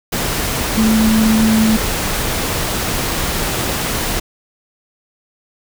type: tone in noise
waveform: sine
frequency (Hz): 220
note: A3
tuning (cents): 0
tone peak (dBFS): -10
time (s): 0.77-1.77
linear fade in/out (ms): 10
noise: pink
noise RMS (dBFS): -19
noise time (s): 0.12-4.2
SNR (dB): +6
effects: none